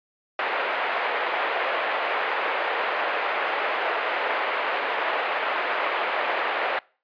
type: band-pass noise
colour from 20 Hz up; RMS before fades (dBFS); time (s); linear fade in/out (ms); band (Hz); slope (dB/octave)
pink; -26; 0.39-6.79; 2; 500 to 2600; 24
effects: noise-tail reverb RT60 0.4 s tail -25 dB re dry + resampled to 11025 Hz